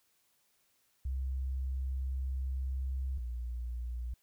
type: tone pair in turn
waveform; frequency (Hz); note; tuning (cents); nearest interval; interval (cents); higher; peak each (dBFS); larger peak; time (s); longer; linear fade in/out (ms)
sine; 65.6 / 60.04; C2 / B1; +5 / -48; major second; 153; first; -32 / -35; first; 1.05-3.18 / 3.18-4.14; first; 5
effects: white hiss -73 dBFS RMS until 4.22 s